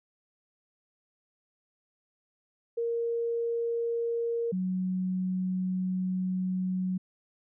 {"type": "tone pair in turn", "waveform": "sine", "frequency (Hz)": [466.2, 185.01], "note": ["A#4", "F#3"], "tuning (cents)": [0, 0], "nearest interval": "octave + major third", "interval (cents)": 1600, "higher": "first", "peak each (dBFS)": -27, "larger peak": "neither", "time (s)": [[2.77, 4.52], [4.52, 6.98]], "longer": "second", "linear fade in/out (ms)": 10, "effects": []}